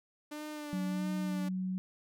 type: tone with vibrato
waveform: sawtooth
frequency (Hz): 296.9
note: D4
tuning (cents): +19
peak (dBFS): -36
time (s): 0.31-1.49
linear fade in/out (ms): 10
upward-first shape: sine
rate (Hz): 1.5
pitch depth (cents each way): 39
type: tone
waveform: sine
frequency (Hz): 185.9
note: F#3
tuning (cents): +8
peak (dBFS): -32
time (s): 0.73-1.78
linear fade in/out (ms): 0
effects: none